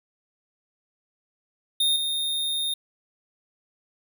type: tone with level steps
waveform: square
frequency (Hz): 3675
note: A#7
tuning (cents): -25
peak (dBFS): -20 / -25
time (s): 1.8-2.74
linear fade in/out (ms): 5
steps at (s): 1.96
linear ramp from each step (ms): 2
effects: none